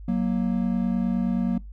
triangle tone pair together, 185 / 234.6 Hz, F#3 / A#3, 0 / +11 cents, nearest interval major third, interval 411 cents, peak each -22 dBFS, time 0.08-1.58 s, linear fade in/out 5 ms, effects noise-tail reverb RT60 0.2 s tail -22 dB re dry + added 50 Hz sine -37 dBFS peak until 1.72 s

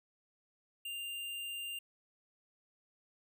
square tone, 2794 Hz, F7, in tune, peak -40 dBFS, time 0.85-1.79 s, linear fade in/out 5 ms, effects none

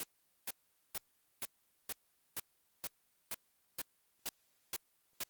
white noise bursts, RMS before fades -39 dBFS, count 12, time 0-5.236 s, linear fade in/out 2 ms, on 33 ms, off 440 ms, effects white hiss -75 dBFS RMS until 5.29 s + Opus 32 kbps

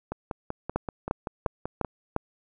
two click trains, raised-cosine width 1 ms, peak -11 / -17 dBFS, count 5 / 10, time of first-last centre 0.76-2.164 / 0.12-1.847 s, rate 2.85 / 5.21 Hz, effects none

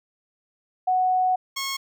sine / 10% pulse tone pair in turn, 740 / 1089.7 Hz, F#5 / C#6, 0 / -30 cents, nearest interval perfect fifth, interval 670 cents, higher second, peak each -18 dBFS, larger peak neither, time 0.87-1.36 / 1.56-1.77 s, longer first, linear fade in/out 10 ms, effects none

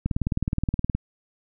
click train, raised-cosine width 5 ms, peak -11 dBFS, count 18, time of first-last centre 0.06-0.95 s, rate 19.1 Hz, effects none

